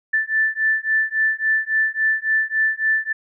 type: beating tone pair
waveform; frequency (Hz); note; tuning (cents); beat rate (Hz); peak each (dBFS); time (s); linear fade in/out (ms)
sine; 1760 / 1763.6; A6 / A6; 0 / +4; 3.6; -20; 0.13-3.13; 10
effects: none